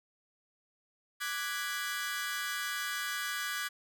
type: chord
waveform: sawtooth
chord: G# half-diminished seventh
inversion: second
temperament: equal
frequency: 1174.7 / 1480 / 1661.2 / 1975.5 Hz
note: D6 / F#6 / G#6 / B6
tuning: 0 / 0 / 0 / 0 cents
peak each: -37 / -36 / -34 / -38 dBFS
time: 1.2-3.69 s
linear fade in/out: 20 ms
effects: none